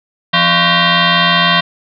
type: tone with frequency modulation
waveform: sine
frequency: 1032 Hz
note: C6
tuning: 24 cents flat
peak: -8 dBFS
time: 0.33-1.61 s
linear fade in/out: 10 ms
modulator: 430 Hz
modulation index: 6.6
effects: none